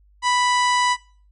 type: harmonic tone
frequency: 987.8 Hz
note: B5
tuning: in tune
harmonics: 1 / 2 / 3 / 4 / 5 / 6 / 7 / 8 / 9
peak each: -18 / -24 / -28 / -30 / -32 / -34 / -35 / -36 / -37 dBFS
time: 0.22-0.97 s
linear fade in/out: 50 ms
effects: noise-tail reverb RT60 0.4 s tail -20 dB re dry + added 50 Hz sine -52 dBFS peak until 1.31 s